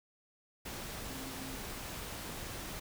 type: tone in noise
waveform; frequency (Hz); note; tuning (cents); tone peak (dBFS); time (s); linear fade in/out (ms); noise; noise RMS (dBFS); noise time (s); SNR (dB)
sine; 265; C4; +22; -46; 1.1-1.58; 10; pink; -43; 0.65-2.8; -6
effects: none